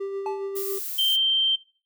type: tone with tremolo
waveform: triangle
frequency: 393.2 Hz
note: G4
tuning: 5 cents sharp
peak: -25 dBFS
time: 0-0.79 s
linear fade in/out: 10 ms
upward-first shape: sine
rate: 7.3 Hz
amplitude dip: 35%
type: tone with exponential decay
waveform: triangle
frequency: 865 Hz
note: A5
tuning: 30 cents flat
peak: -24 dBFS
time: 0.26-0.58 s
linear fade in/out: 1 ms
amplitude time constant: 68 ms
type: noise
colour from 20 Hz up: violet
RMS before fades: -32 dBFS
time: 0.55-1.17 s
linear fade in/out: 20 ms
type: tone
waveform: sine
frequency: 3136 Hz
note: G7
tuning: in tune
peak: -19 dBFS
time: 0.98-1.56 s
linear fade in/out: 10 ms
effects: noise-tail reverb RT60 0.4 s tail -20 dB re dry